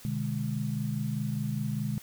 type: chord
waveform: sine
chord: G# diminished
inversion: first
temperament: just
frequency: 124.59 / 149.51 / 207.7 Hz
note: B2 / D3 / G#3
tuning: +16 / +31 / 0 cents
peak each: -33 dBFS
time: 0.05-1.98 s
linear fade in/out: 0 ms
effects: white hiss -51 dBFS RMS until 2.02 s